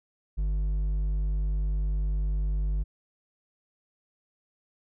sine tone with hard clipping, 50 Hz, G1, 35 cents sharp, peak -26 dBFS, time 0.37-2.84 s, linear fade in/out 20 ms, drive 5 dB, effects none

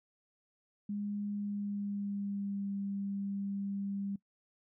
sine tone with pitch glide, 204.9 to 198.72 Hz, G#3 to G3, -23 to +24 cents, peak -34 dBFS, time 0.89-4.16 s, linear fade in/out 5 ms, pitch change -53 cents, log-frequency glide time 1.29-2.72 s, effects noise-tail reverb RT60 0.1 s tail -21 dB re dry

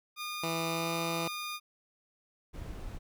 15% pulse tone, 1217 Hz, D#6, 39 cents flat, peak -30 dBFS, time 0.16-1.6 s, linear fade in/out 50 ms
10% pulse tone with pitch glide, 164.81 to 166.63 Hz, E3 to E3, 0 to +19 cents, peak -24 dBFS, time 0.43-1.28 s, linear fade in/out 5 ms, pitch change +19 cents, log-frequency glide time 0.66-0.95 s
brown noise, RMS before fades -41 dBFS, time 2.53-2.99 s, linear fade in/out 20 ms
effects none

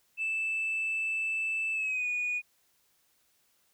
sine tone with pitch glide, 2637 to 2460 Hz, E7 to D#7, 0 to -20 cents, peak -27 dBFS, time 0.17-2.42 s, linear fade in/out 50 ms, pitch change -120 cents, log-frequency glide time 1.73-2.07 s, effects tanh soft clip ceiling -26 dBFS + white hiss -70 dBFS RMS until 3.73 s

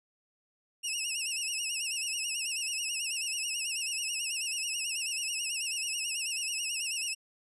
15% pulse tone with vibrato, 2720 Hz, F7, 46 cents flat, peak -24 dBFS, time 0.83-7.15 s, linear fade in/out 20 ms, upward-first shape sine, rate 9.2 Hz, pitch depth 110 cents each way, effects resampled to 24000 Hz

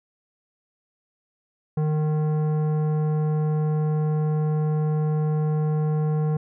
sine tone with tanh clipping, 153.3 Hz, D#3, 25 cents flat, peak -22 dBFS, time 1.77-6.37 s, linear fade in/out 5 ms, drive 13 dB, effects none

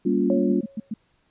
sine chord, G half-diminished seventh, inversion none, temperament just, 196 / 235.2 / 282.2 / 352.8 Hz, G3 / Bb3 / Db4 / F4, 0 / +16 / +31 / +18 cents, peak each -24 dBFS, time 0.05-0.61 s, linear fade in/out 10 ms
sine tone with exponential decay, 550 Hz, C#5, 14 cents flat, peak -21 dBFS, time 0.3-0.9 s, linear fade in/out 1 ms, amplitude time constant 130 ms
sine tone bursts, 217.3 Hz, A3, 21 cents flat, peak -25 dBFS, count 5, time 0.35-0.94 s, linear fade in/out 5 ms, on 30 ms, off 110 ms
effects pink hiss -66 dBFS RMS until 1.3 s + resampled to 8000 Hz

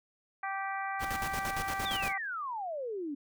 harmonic tone, 390 Hz, G4, 9 cents flat, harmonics 2 / 3 / 4 / 5 / 6, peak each -36 / -39 / -40 / -41 / -47 dBFS, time 0.43-2.18 s, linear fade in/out 5 ms
pink noise with tremolo, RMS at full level -37 dBFS, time 0.99-2.14 s, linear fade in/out 50 ms, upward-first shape square, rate 8.7 Hz, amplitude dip 70%
sine exponential sweep, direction down, 3729 to 272.3 Hz, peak -34 dBFS, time 1.85-3.15 s, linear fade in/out 10 ms
effects none

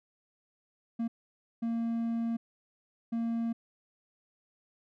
triangle tone bursts at uneven times, 230.6 Hz, A#3, 19 cents flat, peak -27 dBFS, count 3, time 0.99-1.08 / 1.62-2.37 / 3.12-3.53 s, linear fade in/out 10 ms, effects none

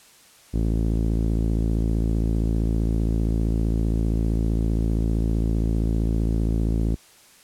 sawtooth tone with low-pass filter, 55.3 Hz, A1, 9 cents sharp, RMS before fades -22 dBFS, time 0.53-6.96 s, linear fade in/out 20 ms, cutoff 310 Hz, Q 1.4, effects white hiss -52 dBFS RMS until 7.43 s + low-pass 11000 Hz 12 dB/octave

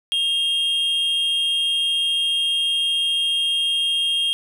triangle tone pair together, 2794 / 3233 Hz, F7 / G#7, 0 / -47 cents, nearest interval minor third, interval 253 cents, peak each -27 / -17 dBFS, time 0.12-4.33 s, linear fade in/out 0 ms, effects none

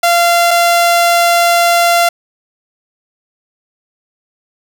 sawtooth tone pair in turn, 689 / 689 Hz, F5 / F5, -24 / -24 cents, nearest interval unison, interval 0 cents, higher neither, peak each -4 dBFS, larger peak neither, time 0.03-0.51 / 0.51-2.09 s, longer second, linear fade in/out 5 ms, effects none

